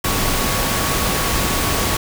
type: tone in noise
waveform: sine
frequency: 1118 Hz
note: C#6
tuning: 14 cents sharp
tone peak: -28 dBFS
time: 0.04-1.97 s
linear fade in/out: 5 ms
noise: pink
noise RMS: -19 dBFS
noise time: 0.04-1.97 s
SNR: -12 dB
effects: none